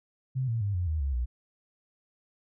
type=tone with pitch steps; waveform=sine; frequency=130.3 / 114.75 / 101.06 / 89 / 78.38 / 69.02 / 60.79 Hz; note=C3 / A#2 / G#2 / F2 / D#2 / C#2 / B1; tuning=-7 / -27 / -47 / +33 / +13 / -7 / -27 cents; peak=-26 dBFS; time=0.35-1.26 s; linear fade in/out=20 ms; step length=130 ms; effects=none